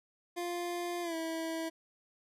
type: tone with pitch glide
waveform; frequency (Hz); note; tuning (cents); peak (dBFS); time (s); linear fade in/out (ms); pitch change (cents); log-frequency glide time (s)
25% pulse; 349.2 to 325.8; F4 to E4; 0 to -20; -31; 0.36-1.7; 20; -120; 1.02-1.15
effects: resampled to 32000 Hz